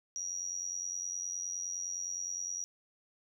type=tone with amplitude modulation; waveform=sine; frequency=5760 Hz; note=F#8; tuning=47 cents flat; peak=-32 dBFS; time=0.16-2.64 s; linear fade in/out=0 ms; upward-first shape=sine; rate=89.7 Hz; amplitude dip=75%; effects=11-bit